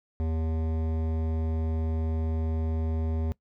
sine tone with hard clipping, 80.2 Hz, E2, 47 cents flat, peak -28 dBFS, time 0.2-3.32 s, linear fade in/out 0 ms, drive 15 dB, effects noise-tail reverb RT60 0.1 s tail -21 dB re dry

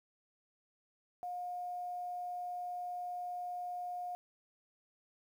sine tone with quantisation, 715 Hz, F5, 41 cents sharp, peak -38 dBFS, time 1.23-4.15 s, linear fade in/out 0 ms, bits 11, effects none

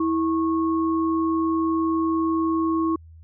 sine tone pair together, 325.8 / 1096 Hz, E4 / C#6, -20 / -20 cents, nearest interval octave + major sixth, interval 2100 cents, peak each -20 / -27 dBFS, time 0-2.96 s, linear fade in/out 5 ms, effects added 81 Hz sine -43 dBFS peak until 3.23 s

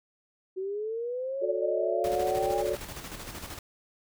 sine linear sweep, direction up, 370 to 815 Hz, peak -30 dBFS, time 0.56-2.63 s, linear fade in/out 20 ms
sine chord, D major seventh, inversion first, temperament equal with one note detuned, 364.5 / 440 / 554.4 / 587.3 Hz, F#4 / A4 / C#5 / D5, -26 / 0 / 0 / 0 cents, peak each -32 dBFS, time 1.41-2.76 s, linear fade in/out 20 ms
pink noise with tremolo, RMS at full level -39 dBFS, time 2.04-3.59 s, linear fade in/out 2 ms, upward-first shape square, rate 13 Hz, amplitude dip 45%
effects none

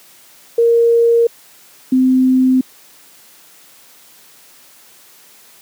sine tone pair in turn, 466.2 / 258.2 Hz, A#4 / C4, 0 / -23 cents, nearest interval minor seventh, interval 1023 cents, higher first, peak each -8 dBFS, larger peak neither, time 0.58-1.27 / 1.92-2.61 s, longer neither, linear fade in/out 5 ms, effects white hiss -45 dBFS RMS until 5.61 s + high-pass 150 Hz 12 dB/octave

